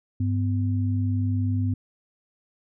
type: tone pair together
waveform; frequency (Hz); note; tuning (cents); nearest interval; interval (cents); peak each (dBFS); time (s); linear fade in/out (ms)
sine; 100 / 251.7; G2 / B3; +35 / +33; octave + major third; 1598; -22 / -28; 0.2-1.74; 5
effects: none